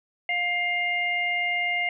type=harmonic tone; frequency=704 Hz; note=F5; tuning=14 cents sharp; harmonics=1 / 3 / 4; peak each=-31 / -24 / -33 dBFS; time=0.29-1.89 s; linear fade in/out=2 ms; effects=none